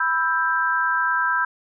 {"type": "chord", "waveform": "sine", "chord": "E minor", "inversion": "second", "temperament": "just", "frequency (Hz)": [988.9, 1318.5, 1582.2], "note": ["B5", "E6", "G6"], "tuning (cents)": [2, 0, 16], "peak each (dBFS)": [-24, -24, -21], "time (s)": [0, 1.45], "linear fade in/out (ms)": 5, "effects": []}